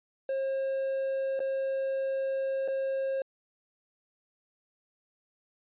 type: tone with dropouts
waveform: triangle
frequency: 537 Hz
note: C5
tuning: 45 cents sharp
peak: -26 dBFS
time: 0.29-3.22 s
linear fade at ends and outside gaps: 2 ms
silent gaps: 1.393-1.402 / 2.678-2.683 s
effects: resampled to 8000 Hz